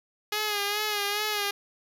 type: tone with vibrato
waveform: 5% pulse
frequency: 415.3 Hz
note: G#4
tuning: in tune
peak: -15 dBFS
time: 0.32-1.51 s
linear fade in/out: 5 ms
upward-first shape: sine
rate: 2.4 Hz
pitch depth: 50 cents each way
effects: none